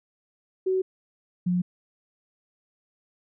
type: tone pair in turn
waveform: sine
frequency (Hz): 375.7 / 178.75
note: F#4 / F3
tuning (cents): +26 / +41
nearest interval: octave + minor second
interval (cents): 1285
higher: first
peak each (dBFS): -21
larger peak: neither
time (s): 0.66-0.82 / 1.46-1.62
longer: neither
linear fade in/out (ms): 10
effects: none